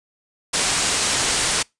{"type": "low-pass noise", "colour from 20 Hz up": "white", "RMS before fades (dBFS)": -21, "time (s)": [0.53, 1.63], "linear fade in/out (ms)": 10, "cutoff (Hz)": 9400, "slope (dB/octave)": 48, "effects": ["noise-tail reverb RT60 0.2 s tail -26 dB re dry", "resampled to 24000 Hz"]}